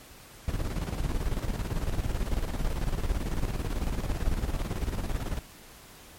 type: noise with tremolo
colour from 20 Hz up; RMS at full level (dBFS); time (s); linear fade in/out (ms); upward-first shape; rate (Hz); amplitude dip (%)
brown; -27; 0.48-5.39; 2; square; 18; 60
effects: pink hiss -50 dBFS RMS until 6.18 s + MP3 64 kbps